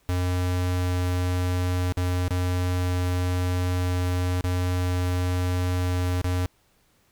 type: tone with dropouts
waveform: square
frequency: 90.1 Hz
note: F#2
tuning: 45 cents flat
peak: -23 dBFS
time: 0.09-6.46 s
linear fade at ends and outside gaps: 0 ms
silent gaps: 1.923-1.972 / 2.281-2.307 / 4.409-4.441 / 6.215-6.244 s
effects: pink hiss -64 dBFS RMS until 7.11 s